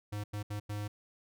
square tone bursts at uneven times, 103.83 Hz, G#2, in tune, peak -36 dBFS, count 4, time 0.12-0.24 / 0.33-0.43 / 0.5-0.6 / 0.69-0.88 s, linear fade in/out 10 ms, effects none

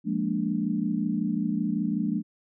sine chord, Bb dominant seventh, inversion second, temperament equal, 174.61 / 207.7 / 233.1 / 293.7 Hz, F3 / Ab3 / Bb3 / D4, 0 / 0 / 0 / 0 cents, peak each -31 / -28 / -30 / -31 dBFS, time 0.04-2.23 s, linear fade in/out 50 ms, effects none

